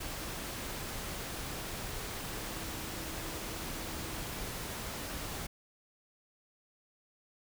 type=tone in noise; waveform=sine; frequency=323.4 Hz; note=E4; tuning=33 cents flat; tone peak=-49 dBFS; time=2.48-4.26 s; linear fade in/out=10 ms; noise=pink; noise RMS=-40 dBFS; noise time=0-5.47 s; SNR=-12 dB; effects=none